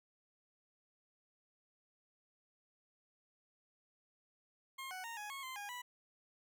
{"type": "tone with pitch steps", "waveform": "20% pulse", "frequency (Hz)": [1069, 743, 925, 835, 1094, 1039, 817, 983], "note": ["C6", "F#5", "A#5", "G#5", "C#6", "C6", "G#5", "B5"], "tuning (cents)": [37, 7, -14, 9, -23, -12, -29, -8], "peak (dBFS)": -39, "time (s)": [4.78, 5.82], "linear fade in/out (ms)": 10, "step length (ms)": 130, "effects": []}